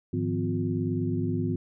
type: tone cluster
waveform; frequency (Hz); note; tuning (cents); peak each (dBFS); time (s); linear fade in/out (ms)
sine; 104.3 / 154 / 172.9 / 255.4 / 355.2; G#2 / D#3 / F3 / C4 / F4; +8 / -17 / -17 / -42 / +29; -30 / -33 / -33 / -30 / -33; 0.13-1.56; 5
effects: none